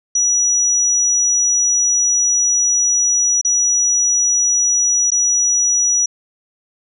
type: tone with dropouts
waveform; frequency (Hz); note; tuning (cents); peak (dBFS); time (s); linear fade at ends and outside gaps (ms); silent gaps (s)
sine; 5850; F#8; -21; -12; 0.15-6.06; 5; 3.414-3.448 / 5.105-5.117
effects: none